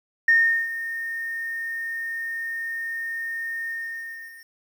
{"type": "tone with ADSR envelope", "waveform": "sine", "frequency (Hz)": 1832, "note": "A#6", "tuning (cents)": -31, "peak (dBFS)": -12, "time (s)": [0.28, 4.5], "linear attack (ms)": 5, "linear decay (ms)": 390, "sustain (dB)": -15, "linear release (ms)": 800, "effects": ["tanh soft clip ceiling -8 dBFS", "8-bit"]}